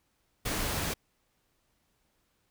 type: noise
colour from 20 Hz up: pink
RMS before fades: -32 dBFS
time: 0.45-0.94 s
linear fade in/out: 10 ms
effects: pink hiss -74 dBFS RMS until 2.5 s